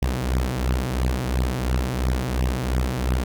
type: beating tone pair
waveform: sawtooth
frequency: 61.74 / 64.64 Hz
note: B1 / C2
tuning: 0 / -20 cents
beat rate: 2.9 Hz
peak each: -20 dBFS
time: 0.02-3.24 s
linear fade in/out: 5 ms
effects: none